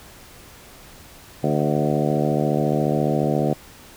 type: harmonic tone with a mistuned harmonic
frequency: 74.4 Hz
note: D2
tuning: 23 cents sharp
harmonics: 2 / 3 / 4 / 5 / 6 / 7 / 8 / 9 / 10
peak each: -23 / -25 / -26 / -27 / -28 / -28 / -29 / -30 / -30 dBFS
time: 1.43-3.54 s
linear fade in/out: 10 ms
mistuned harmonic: 8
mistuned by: +18 cents
effects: pink hiss -45 dBFS RMS until 3.96 s